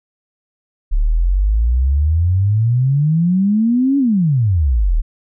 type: exponential two-way sweep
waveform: sine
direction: up then down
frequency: 34.62 to 284.4 to 34.62 Hz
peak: -11 dBFS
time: 0.91-5.02 s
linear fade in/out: 20 ms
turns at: 3.98 s
effects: none